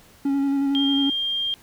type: tone with vibrato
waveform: triangle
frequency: 277.4 Hz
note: C#4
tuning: 1 cent sharp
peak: -17 dBFS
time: 0.25-1.1 s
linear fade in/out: 5 ms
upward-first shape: square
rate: 11 Hz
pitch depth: 16 cents each way
type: tone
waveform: sine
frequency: 3200 Hz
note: G7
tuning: 35 cents sharp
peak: -22 dBFS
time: 0.75-1.54 s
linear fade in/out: 0 ms
effects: pink hiss -52 dBFS RMS until 1.62 s